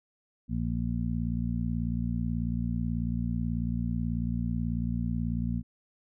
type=harmonic tone; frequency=58.27 Hz; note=A#1; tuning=in tune; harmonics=1 / 2 / 3 / 4; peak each=-33 / -33 / -33 / -33 dBFS; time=0.48-5.63 s; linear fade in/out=50 ms; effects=none